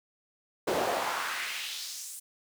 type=noise with high-pass filter sweep; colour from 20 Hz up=brown; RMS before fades=-33 dBFS; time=0.67-2.2 s; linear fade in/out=10 ms; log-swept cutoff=390 to 9400 Hz; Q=1.8; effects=none